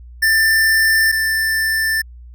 square tone pair in turn, 1781 / 1774.2 Hz, A6 / A6, +21 / +14 cents, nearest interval unison, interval 7 cents, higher first, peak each -12 / -16 dBFS, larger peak first, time 0.22-1.12 / 1.12-2.02 s, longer neither, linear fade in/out 10 ms, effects added 60 Hz sine -35 dBFS peak until 2.34 s

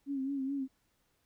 sine tone with vibrato, 272.6 Hz, C#4, 29 cents flat, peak -32 dBFS, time 0.06-0.68 s, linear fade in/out 50 ms, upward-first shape sine, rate 4.7 Hz, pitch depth 59 cents each way, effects pink hiss -75 dBFS RMS until 1.25 s

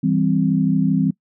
sine chord, C major, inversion first, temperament just, 163.52 / 196.22 / 261.6 Hz, E3 / G3 / C4, -14 / +2 / 0 cents, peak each -19 dBFS, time 0.03-1.11 s, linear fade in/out 10 ms, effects noise-tail reverb RT60 0.1 s tail -22 dB re dry

